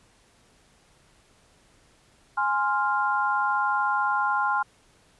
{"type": "chord", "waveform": "sine", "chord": "F minor", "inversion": "first", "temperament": "equal", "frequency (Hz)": [830.6, 1046.5, 1396.9], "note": ["Ab5", "C6", "F6"], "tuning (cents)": [0, 0, 0], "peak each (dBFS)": -26, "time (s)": [2.37, 4.63], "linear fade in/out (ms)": 10, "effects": ["pink hiss -60 dBFS RMS until 5.19 s", "resampled to 24000 Hz"]}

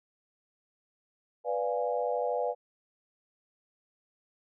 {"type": "chord", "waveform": "sine", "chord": "B diminished seventh", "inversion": "none", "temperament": "equal", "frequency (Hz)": [493.9, 587.3, 698.5, 830.6], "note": ["B4", "D5", "F5", "Ab5"], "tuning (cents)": [0, 0, 0, 0], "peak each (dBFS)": [-31, -33, -34, -36], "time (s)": [1.44, 2.55], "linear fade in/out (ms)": 50, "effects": []}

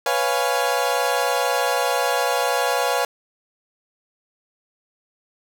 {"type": "chord", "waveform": "30% pulse", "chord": "C# dominant seventh", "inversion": "third", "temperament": "equal", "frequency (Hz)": [493.9, 554.4, 698.5, 830.6], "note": ["B4", "C#5", "E#5", "G#5"], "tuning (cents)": [0, 0, 0, 0], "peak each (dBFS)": -22, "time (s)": [0.06, 3.05], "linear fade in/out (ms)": 2, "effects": []}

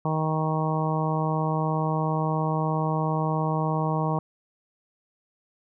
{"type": "harmonic tone", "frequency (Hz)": 157, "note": "D#3", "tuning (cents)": 16, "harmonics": [1, 2, 3, 4, 5, 6, 7], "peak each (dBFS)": [-25, -33, -33, -33, -32, -32, -33], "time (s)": [0.05, 4.19], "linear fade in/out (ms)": 2, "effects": []}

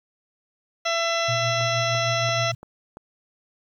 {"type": "harmonic tone", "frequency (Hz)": 670, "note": "E5", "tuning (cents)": 28, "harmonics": [1, 2, 3, 4, 5, 6, 8, 9], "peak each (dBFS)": [-25, -28, -30, -31, -32, -33, -34, -35], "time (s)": [0.85, 2.52], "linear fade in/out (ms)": 10}
{"type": "tone with tremolo", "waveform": "sine", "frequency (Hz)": 120, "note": "B2", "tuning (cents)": -49, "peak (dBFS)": -25, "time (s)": [1.28, 2.55], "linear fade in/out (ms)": 10, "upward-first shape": "sine", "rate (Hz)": 6.4, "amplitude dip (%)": 50}
{"type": "click train", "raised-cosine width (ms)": 1, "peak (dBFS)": -26, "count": 5, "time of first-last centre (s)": [1.61, 2.971], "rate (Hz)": 2.94}
{"effects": ["9-bit"]}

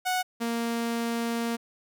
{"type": "tone pair in turn", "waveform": "sawtooth", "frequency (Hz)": [737, 232.7], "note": ["F#5", "A#3"], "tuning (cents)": [-7, -3], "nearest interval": "octave + minor sixth", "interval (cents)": 1996, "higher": "first", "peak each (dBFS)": [-21, -23], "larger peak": "first", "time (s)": [[0.05, 0.23], [0.4, 1.57]], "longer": "second", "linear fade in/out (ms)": 20, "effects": []}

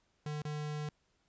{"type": "tone with dropouts", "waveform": "square", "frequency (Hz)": 150, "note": "D3", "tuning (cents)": 37, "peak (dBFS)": -37, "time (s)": [0.26, 0.89], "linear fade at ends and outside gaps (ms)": 2, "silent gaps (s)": [0.42, 0.451], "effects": ["pink hiss -75 dBFS RMS until 1.28 s", "resampled to 16000 Hz"]}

